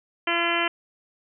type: harmonic tone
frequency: 340.8 Hz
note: F4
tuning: 42 cents flat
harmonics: 1 / 2 / 3 / 4 / 5 / 6 / 7 / 8 / 9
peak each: -30 / -30 / -30 / -30 / -30 / -30 / -30 / -30 / -30 dBFS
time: 0.27-0.68 s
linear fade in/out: 5 ms
effects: none